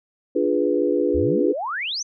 sine chord, D diminished seventh, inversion none, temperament equal, 293.7 / 349.2 / 415.3 / 493.9 Hz, D4 / F4 / Ab4 / Cb5, 0 / 0 / 0 / 0 cents, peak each -23 dBFS, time 0.35-1.53 s, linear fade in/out 10 ms
sine exponential sweep, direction up, 65.41 to 6430 Hz, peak -24 dBFS, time 1.14-2.03 s, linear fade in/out 10 ms
effects none

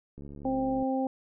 click train, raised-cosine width 3 ms, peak -32 dBFS, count 47, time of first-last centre 0.18-0.826 s, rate 71.2 Hz
harmonic tone, 263.7 Hz, C4, 14 cents sharp, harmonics 1 / 2 / 3, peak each -28 / -32 / -33 dBFS, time 0.45-1.07 s, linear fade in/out 2 ms
effects none

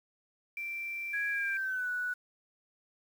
sine tone, 2349 Hz, D7, in tune, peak -35 dBFS, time 0.57-1.57 s, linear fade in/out 2 ms
sine tone with pitch glide, 1658 to 1477.1 Hz, G#6 to F#6, -3 to -3 cents, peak -31 dBFS, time 1.13-2.14 s, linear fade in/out 10 ms, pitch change -200 cents, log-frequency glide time 1.3-1.89 s
effects 9-bit

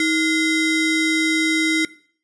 square ring-modulated tone, 872 Hz, A5, 16 cents flat, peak -14 dBFS, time 0-1.85 s, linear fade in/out 2 ms, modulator 1190 Hz, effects noise-tail reverb RT60 0.5 s tail -19 dB re dry + resampled to 24000 Hz

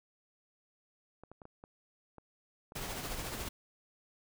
clicks, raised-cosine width 1 ms, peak -36 dBFS, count 9, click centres 1.236 / 1.316 / 1.418 / 1.454 / 1.639 / 2.183 / 2.721 / 2.947 / 3.055 s
pink noise with tremolo, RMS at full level -38 dBFS, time 2.75-3.49 s, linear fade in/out 10 ms, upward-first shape triangle, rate 14 Hz, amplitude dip 45%
effects none

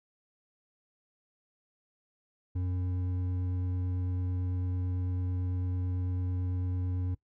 sine tone with hard clipping, 90.9 Hz, F#2, 30 cents flat, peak -31 dBFS, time 2.55-7.15 s, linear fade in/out 10 ms, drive 7 dB, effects noise-tail reverb RT60 0.1 s tail -20 dB re dry

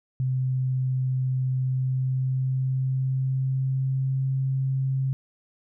sine tone with pitch glide, 129.6 to 133.32 Hz, C3 to C3, -16 to +33 cents, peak -22 dBFS, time 0.2-5.13 s, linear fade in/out 0 ms, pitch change +49 cents, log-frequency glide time 1.59-4.29 s, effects none

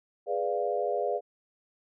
sine chord, G# diminished seventh, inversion none, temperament equal, 415.3 / 493.9 / 587.3 / 698.5 Hz, G#4 / B4 / D5 / F5, 0 / 0 / 0 / 0 cents, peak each -32 dBFS, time 0.26-1.21 s, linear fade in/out 50 ms, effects none

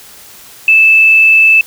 sine tone with frequency modulation, 2629 Hz, E7, 5 cents flat, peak -3 dBFS, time 0.68-1.61 s, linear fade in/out 2 ms, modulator 40 Hz, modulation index 0.34, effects white hiss -36 dBFS RMS until 1.66 s

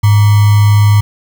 sine tone with sample-and-hold, 103.83 Hz, G#2, in tune, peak -4 dBFS, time 0.03-1.01 s, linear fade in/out 10 ms, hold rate 1050 Hz, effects none

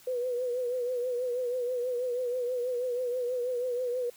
sine tone with vibrato, 495 Hz, B4, 4 cents sharp, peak -28 dBFS, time 0.07-4.1 s, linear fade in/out 5 ms, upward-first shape triangle, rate 6.2 Hz, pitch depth 71 cents each way, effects white hiss -56 dBFS RMS until 4.16 s

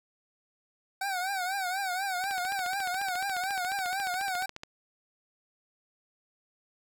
25% pulse tone with vibrato, 756 Hz, F#5, 37 cents sharp, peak -26 dBFS, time 1.01-4.46 s, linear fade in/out 5 ms, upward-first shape triangle, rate 4.1 Hz, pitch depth 120 cents each way
click train, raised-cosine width 0.2 ms, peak -22 dBFS, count 35, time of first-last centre 2.24-4.634 s, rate 14.2 Hz
effects none

